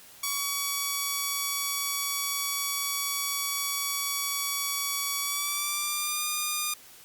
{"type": "tone with pitch glide", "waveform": "5% pulse", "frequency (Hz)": [1131, 1212.2], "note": ["C#6", "D#6"], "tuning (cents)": [34, -46], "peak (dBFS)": -16, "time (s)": [0.23, 6.74], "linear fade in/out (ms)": 5, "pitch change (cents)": 120, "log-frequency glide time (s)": [5.2, 6.27], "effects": ["white hiss -51 dBFS RMS until 7.04 s", "Opus 48 kbps"]}